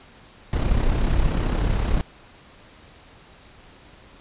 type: noise with amplitude modulation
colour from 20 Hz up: brown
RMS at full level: -18 dBFS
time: 0.53-2.01 s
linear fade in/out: 0 ms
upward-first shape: sine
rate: 33.4 Hz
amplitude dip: 50%
effects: pink hiss -49 dBFS RMS until 4.2 s + resampled to 8000 Hz